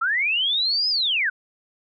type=linear two-way sweep; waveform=sine; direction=up then down; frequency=1275 to 5140 to 1432 Hz; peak=-19 dBFS; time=0.01-1.3 s; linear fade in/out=10 ms; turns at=0.89 s; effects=none